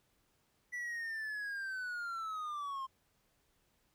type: linear sweep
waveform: triangle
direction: down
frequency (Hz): 1973 to 1048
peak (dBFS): -36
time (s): 0.72-2.87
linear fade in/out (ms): 20
effects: pink hiss -75 dBFS RMS until 3.94 s